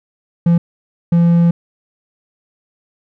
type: tone bursts at uneven times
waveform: triangle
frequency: 170.4 Hz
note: F3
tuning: 42 cents flat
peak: -6 dBFS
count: 2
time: 0.46-0.58 / 1.12-1.51 s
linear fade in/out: 5 ms
effects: none